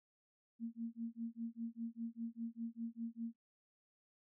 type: tone with tremolo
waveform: sine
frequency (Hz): 230.4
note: A#3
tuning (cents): -20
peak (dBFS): -38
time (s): 0.59-3.36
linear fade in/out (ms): 50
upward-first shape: sine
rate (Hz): 5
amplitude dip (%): 100
effects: none